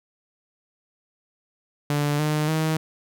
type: tone with pitch steps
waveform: sawtooth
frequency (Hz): 146.2 / 151.97 / 157.97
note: D3 / D#3 / D#3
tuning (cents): -7 / -40 / +27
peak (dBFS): -17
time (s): 1.9-2.77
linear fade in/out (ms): 2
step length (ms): 290
effects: none